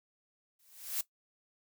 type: noise with exponential growth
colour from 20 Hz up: blue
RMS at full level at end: -31 dBFS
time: 0.59-1.01 s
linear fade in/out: 5 ms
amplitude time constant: 91 ms
effects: noise-tail reverb RT60 0.1 s tail -17 dB re dry